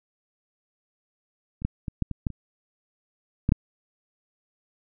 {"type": "clicks", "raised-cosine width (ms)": 5, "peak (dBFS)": [-27, -12, -18, -11, -18, -13, -25, -9, -6], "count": 9, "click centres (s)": [1.62, 1.65, 1.882, 2.023, 2.113, 2.268, 2.303, 3.491, 3.521], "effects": []}